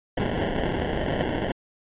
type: noise with sample-and-hold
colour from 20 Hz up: white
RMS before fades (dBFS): -26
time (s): 0.17-1.52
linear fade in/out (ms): 5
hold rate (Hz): 1225
effects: resampled to 8000 Hz